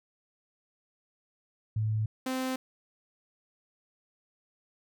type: tone pair in turn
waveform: sine / sawtooth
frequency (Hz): 108.6 / 259.3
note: A2 / C4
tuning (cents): -22 / -15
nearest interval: octave + minor third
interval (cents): 1507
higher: second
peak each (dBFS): -26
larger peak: neither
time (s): 1.76-2.06 / 2.26-2.56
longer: neither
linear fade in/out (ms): 5
effects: none